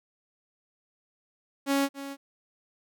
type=tone with echo; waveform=sawtooth; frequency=277.2 Hz; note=C#4; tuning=in tune; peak=-19 dBFS; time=1.66-1.89 s; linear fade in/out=50 ms; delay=280 ms; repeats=1; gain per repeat=-13 dB; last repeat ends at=2.17 s; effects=none